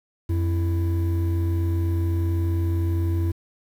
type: tone pair together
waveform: triangle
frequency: 87.86 / 331.7 Hz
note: F2 / E4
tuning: +11 / +11 cents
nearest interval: octave + major seventh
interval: 2300 cents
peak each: -18 / -27 dBFS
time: 0.29-3.32 s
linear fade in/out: 10 ms
effects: tanh soft clip ceiling -11 dBFS + 8-bit